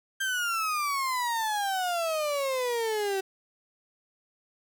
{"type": "exponential sweep", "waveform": "35% pulse", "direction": "down", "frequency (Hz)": [1591, 379.6], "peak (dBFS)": -25, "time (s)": [0.2, 3.21], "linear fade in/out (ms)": 10, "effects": ["10-bit"]}